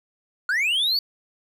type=linear sweep; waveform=triangle; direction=up; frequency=1396.9 to 4589 Hz; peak=-18 dBFS; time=0.49-0.99 s; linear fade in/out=2 ms; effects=none